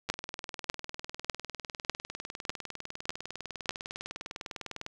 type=two click trains; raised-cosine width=0.2 ms; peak=-21 / -9 dBFS; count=96 / 7; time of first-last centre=0.09-4.864 / 0.1-3.693 s; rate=19.9 / 1.67 Hz; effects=none